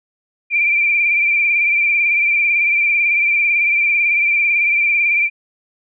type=tone with vibrato; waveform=sine; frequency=2362 Hz; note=D7; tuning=9 cents sharp; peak=-12 dBFS; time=0.5-5.3 s; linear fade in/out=50 ms; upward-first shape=triangle; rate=18 Hz; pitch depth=52 cents each way; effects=none